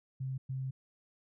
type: tone bursts at uneven times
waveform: sine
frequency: 132 Hz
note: C3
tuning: 16 cents sharp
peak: -34 dBFS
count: 2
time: 0.2-0.38 / 0.49-0.71 s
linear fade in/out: 10 ms
effects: none